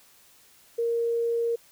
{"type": "tone", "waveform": "sine", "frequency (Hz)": 466.2, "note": "A#4", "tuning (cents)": 0, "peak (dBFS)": -23, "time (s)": [0.78, 1.56], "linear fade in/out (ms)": 10, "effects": ["white hiss -57 dBFS RMS until 1.71 s"]}